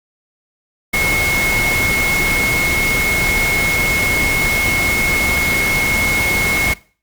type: tone in noise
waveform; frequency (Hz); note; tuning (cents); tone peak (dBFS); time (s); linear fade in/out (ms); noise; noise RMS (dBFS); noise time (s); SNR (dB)
sine; 2173; C#7; -35; -15; 0.93-6.74; 10; pink; -20; 0.93-6.74; +2
effects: noise-tail reverb RT60 0.4 s tail -20 dB re dry + Opus 48 kbps